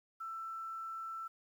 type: tone with quantisation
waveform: sine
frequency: 1332 Hz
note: E6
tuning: 18 cents sharp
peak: -40 dBFS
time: 0.2-1.28 s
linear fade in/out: 10 ms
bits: 11
effects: none